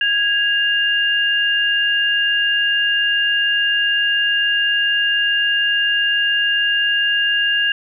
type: tone pair together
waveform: sine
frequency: 1650.7 / 2807 Hz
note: G#6 / F7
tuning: -11 / +8 cents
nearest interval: major sixth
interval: 919 cents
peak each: -17 dBFS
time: 0.01-7.72 s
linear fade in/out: 2 ms
effects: none